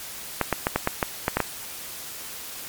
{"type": "clicks", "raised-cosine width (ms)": 0.5, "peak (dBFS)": -5, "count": 9, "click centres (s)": [0.413, 0.527, 0.669, 0.76, 0.874, 1.028, 1.281, 1.37, 1.403], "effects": ["white hiss -37 dBFS RMS until 2.68 s", "MP3 96 kbps"]}